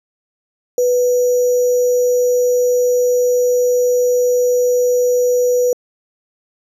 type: tone with sample-and-hold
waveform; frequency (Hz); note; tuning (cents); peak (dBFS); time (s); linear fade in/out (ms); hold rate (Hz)
sine; 493.9; B4; 0; -11; 0.78-5.73; 2; 6300
effects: resampled to 32000 Hz